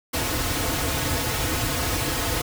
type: noise with comb filter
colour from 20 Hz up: pink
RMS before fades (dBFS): -25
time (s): 0.13-2.42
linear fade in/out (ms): 10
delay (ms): 5.1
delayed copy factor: -0.75
effects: none